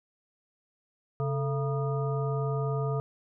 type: harmonic tone with a mistuned harmonic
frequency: 136.1 Hz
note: C#3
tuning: 31 cents flat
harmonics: 1 / 3 / 5 / 7 / 9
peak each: -28 / -33 / -38 / -44 / -39 dBFS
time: 1.2-3 s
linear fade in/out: 0 ms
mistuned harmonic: 3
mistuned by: +130 cents
effects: none